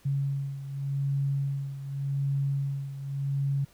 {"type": "beating tone pair", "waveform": "sine", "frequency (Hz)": [138.59, 139.45], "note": ["C#3", "C#3"], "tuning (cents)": [0, 11], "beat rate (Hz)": 0.86, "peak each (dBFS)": [-28, -33], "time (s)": [0.05, 3.65], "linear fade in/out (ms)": 10, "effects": ["pink hiss -60 dBFS RMS until 3.73 s"]}